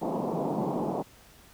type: band-pass noise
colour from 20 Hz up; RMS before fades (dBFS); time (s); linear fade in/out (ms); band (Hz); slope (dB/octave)
pink; -30; 0.01-1.03; 20; 150 to 970; 48
effects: pink hiss -55 dBFS RMS until 1.53 s